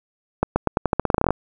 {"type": "accelerating click train", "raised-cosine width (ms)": 1, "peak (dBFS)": -3, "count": 16, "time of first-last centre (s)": [0.43, 1.306], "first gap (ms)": 130, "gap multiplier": 0.87, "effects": []}